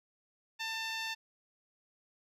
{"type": "tone with band-pass filter", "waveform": "10% pulse", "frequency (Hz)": 894, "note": "A5", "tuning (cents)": 27, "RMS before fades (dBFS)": -38, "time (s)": [0.59, 1.15], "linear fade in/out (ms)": 20, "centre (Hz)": 2400, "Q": 0.53, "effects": []}